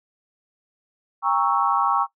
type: chord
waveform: sine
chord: G diminished seventh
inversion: none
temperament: equal with one note detuned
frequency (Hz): 800 / 932.3 / 1108.7 / 1318.5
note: G5 / Bb5 / Db6 / Fb6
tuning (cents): +35 / 0 / 0 / 0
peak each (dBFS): -24 / -24 / -21 / -25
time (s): 1.22-2.07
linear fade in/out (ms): 50
effects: noise-tail reverb RT60 0.1 s tail -19 dB re dry